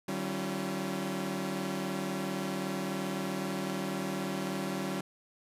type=tone cluster; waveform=sawtooth; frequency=151.6 / 191.4 / 275.2 / 340.1 Hz; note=D#3 / G3 / C#4 / F4; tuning=-45 / -41 / -12 / -46 cents; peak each=-38 / -31 / -35 / -36 dBFS; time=0.08-5.01 s; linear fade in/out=5 ms; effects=resampled to 32000 Hz + 11-bit